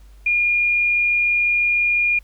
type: tone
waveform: sine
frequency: 2422 Hz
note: D#7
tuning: 47 cents flat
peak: -15 dBFS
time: 0.26-2.19 s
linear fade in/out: 5 ms
effects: added 50 Hz sine -42 dBFS peak until 2.23 s + pink hiss -58 dBFS RMS until 2.23 s